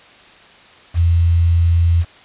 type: tone with quantisation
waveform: sine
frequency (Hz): 84.7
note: E2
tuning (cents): +48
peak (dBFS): -10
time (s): 0.94-2.05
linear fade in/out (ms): 50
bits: 6
effects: white hiss -44 dBFS RMS until 2.24 s + resampled to 8000 Hz